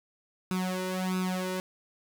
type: tone with flanger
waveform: sawtooth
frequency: 185 Hz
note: F#3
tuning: in tune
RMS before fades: -31 dBFS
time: 0.51-1.6 s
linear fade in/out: 0 ms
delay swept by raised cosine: 0.78 to 2.08 ms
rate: 1.5 Hz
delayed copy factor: +0.95
effects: none